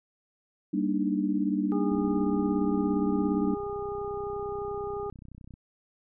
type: chord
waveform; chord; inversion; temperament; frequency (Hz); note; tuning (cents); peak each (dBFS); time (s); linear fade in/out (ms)
sine; Eb major seventh; first; equal; 196 / 233.1 / 293.7 / 311.1; G3 / Bb3 / D4 / Eb4; 0 / 0 / 0 / 0; -29 / -32 / -28 / -33; 0.73-3.55; 10
type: harmonic tone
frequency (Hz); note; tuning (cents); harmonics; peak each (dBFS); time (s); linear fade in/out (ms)
407.4; G#4; -33; 1 / 2 / 3; -32 / -39 / -41; 1.72-5.1; 0
type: click train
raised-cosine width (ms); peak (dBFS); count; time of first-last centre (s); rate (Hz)
5; -34; 115; 1.92-5.539; 31.5
effects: none